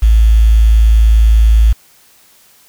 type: tone with quantisation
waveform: sine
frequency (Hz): 55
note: A1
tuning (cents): 0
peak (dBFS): -4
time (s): 0.02-1.73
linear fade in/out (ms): 10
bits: 5
effects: white hiss -47 dBFS RMS until 2.68 s